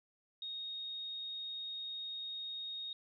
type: tone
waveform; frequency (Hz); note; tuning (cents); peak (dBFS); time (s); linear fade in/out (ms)
sine; 3729; A#7; 0; -40; 0.42-2.93; 2
effects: none